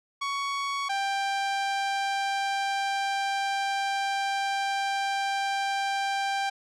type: tone pair in turn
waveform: sawtooth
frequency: 1117 / 789 Hz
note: C#6 / G5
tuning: +13 / +11 cents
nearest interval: tritone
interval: 602 cents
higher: first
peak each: -24 / -22 dBFS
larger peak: second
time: 0.21-0.89 / 0.89-6.5 s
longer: second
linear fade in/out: 10 ms
effects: low-pass 6000 Hz 12 dB/octave